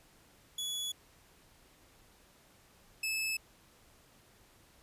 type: tone pair in turn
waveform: sawtooth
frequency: 3396 / 2608 Hz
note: G#7 / E7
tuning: +38 / -19 cents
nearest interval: perfect fourth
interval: 457 cents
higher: first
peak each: -32 / -29 dBFS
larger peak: second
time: 0.58-0.92 / 3.03-3.37 s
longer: neither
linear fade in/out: 5 ms
effects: pink hiss -63 dBFS RMS until 4.82 s + resampled to 32000 Hz